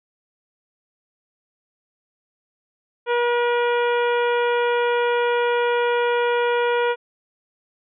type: harmonic tone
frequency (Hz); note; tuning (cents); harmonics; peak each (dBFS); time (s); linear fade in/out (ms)
480; B4; -49; 1 / 2 / 3 / 4 / 5 / 6 / 7; -19 / -24 / -27 / -33 / -32 / -37 / -38; 3.06-6.96; 50
effects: none